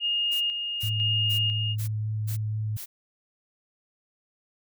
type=tone with tremolo; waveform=sine; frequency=2842 Hz; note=F7; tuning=30 cents sharp; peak=-23 dBFS; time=0-1.76 s; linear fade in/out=50 ms; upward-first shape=square; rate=1 Hz; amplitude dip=45%
type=noise bursts; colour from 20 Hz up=blue; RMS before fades=-38 dBFS; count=6; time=0.31-2.86 s; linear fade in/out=20 ms; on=100 ms; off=390 ms
type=tone with vibrato; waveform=sine; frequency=107.7 Hz; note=A2; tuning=37 cents flat; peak=-26 dBFS; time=0.83-2.77 s; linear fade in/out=5 ms; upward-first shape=sine; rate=4.1 Hz; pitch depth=10 cents each way
effects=none